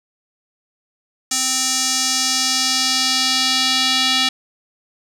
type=tone with band-pass filter sweep; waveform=square; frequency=260 Hz; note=C4; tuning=11 cents flat; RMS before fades=-18 dBFS; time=1.31-4.29 s; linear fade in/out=5 ms; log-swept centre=6800 to 3800 Hz; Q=2.1; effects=none